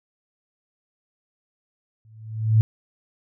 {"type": "tone with exponential growth", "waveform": "sine", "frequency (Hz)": 110, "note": "A2", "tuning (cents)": 0, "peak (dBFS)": -10, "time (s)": [2.05, 2.61], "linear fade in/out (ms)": 0, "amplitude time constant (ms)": 120, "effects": []}